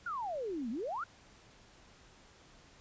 sine exponential two-way sweep, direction down then up, 1480 to 213.4 to 1480 Hz, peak -35 dBFS, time 0.06-1.04 s, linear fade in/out 5 ms, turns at 0.7 s, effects pink hiss -60 dBFS RMS until 2.8 s + resampled to 16000 Hz

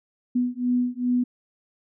sine beating tone pair, 245.7 / 248.2 Hz, B3 / B3, -9 / +9 cents, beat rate 2.5 Hz, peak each -24 dBFS, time 0.35-1.24 s, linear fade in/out 10 ms, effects none

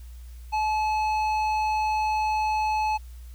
sine tone with tanh clipping, 860 Hz, A5, 40 cents flat, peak -24 dBFS, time 0.52-2.98 s, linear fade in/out 20 ms, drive 11 dB, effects added 60 Hz sine -39 dBFS peak until 3.34 s + white hiss -58 dBFS RMS until 3.34 s

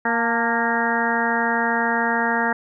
harmonic tone with a mistuned harmonic, 233.1 Hz, A#3, in tune, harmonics 1 / 2 / 3 / 4 / 5 / 6 / 7 / 8, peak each -26 / -28 / -27 / -24 / -32 / -28 / -25 / -26 dBFS, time 0.05-2.53 s, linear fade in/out 5 ms, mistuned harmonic 4, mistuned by -44 cents, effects none

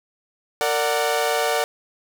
sawtooth chord, Bb augmented, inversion none, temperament equal with one note detuned, 458.9 / 587.3 / 740 Hz, Bb4 / D5 / F#5, -27 / 0 / 0 cents, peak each -20 dBFS, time 0.61-1.64 s, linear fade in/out 0 ms, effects none

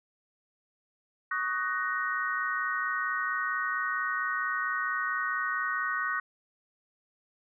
sine chord, D# minor seventh, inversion third, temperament just, 1120.1 / 1244.5 / 1493.4 / 1866.8 Hz, C#6 / D#6 / F#6 / A#6, +18 / 0 / +16 / +2 cents, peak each -35 / -35 / -32 / -33 dBFS, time 1.31-6.2 s, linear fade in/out 5 ms, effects none

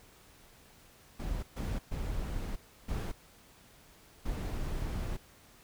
brown noise bursts at uneven times, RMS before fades -35 dBFS, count 5, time 1.19-1.43 / 1.56-1.79 / 1.91-2.56 / 2.88-3.12 / 4.25-5.17 s, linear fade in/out 10 ms, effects pink hiss -59 dBFS RMS until 5.63 s

